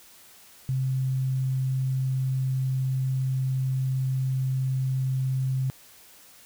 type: tone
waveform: sine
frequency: 131.4 Hz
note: C3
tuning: 8 cents sharp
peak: -23 dBFS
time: 0.69-5.7 s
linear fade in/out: 0 ms
effects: white hiss -52 dBFS RMS until 6.45 s